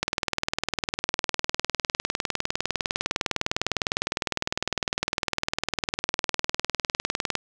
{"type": "click train", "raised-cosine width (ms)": 0.2, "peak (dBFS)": -6, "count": 146, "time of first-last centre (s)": [0.03, 7.353], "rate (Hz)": 19.8, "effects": []}